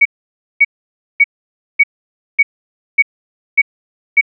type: tone bursts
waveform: sine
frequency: 2247 Hz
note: C#7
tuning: 23 cents sharp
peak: -4 dBFS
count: 8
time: 0.01-4.212 s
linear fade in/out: 10 ms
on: 44 ms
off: 550 ms
effects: none